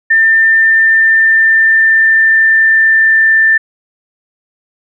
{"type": "tone with pitch glide", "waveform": "sine", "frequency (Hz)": [1795, 1780.5], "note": ["A6", "A6"], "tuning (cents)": [34, 20], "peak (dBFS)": -5, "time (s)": [0.1, 3.58], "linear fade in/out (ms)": 10, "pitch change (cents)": -14, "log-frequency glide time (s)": [0.52, 3.44], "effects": []}